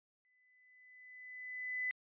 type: tone with exponential growth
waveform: sine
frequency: 2005 Hz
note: B6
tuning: 26 cents sharp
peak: -33 dBFS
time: 0.25-1.91 s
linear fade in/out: 0 ms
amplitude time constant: 360 ms
effects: resampled to 8000 Hz